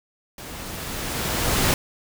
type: noise with level ramp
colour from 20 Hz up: pink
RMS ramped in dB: -38 to -19 dBFS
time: 0.38-1.74 s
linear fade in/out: 2 ms
effects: none